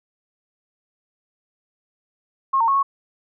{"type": "tone with pitch steps", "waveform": "sine", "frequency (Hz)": [1078, 915, 1096, 1103], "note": ["C#6", "A#5", "C#6", "C#6"], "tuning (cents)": [-49, -32, -20, -9], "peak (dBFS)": -15, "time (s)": [2.53, 2.83], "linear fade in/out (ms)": 10, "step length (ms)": 75, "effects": []}